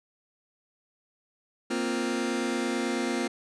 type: chord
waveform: sawtooth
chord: Bb suspended second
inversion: none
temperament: just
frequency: 233.1 / 262.2 / 349.6 Hz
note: Bb3 / C4 / F4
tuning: 0 / +4 / +2 cents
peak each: -27 dBFS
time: 1.7-3.28 s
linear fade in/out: 10 ms
effects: resampled to 22050 Hz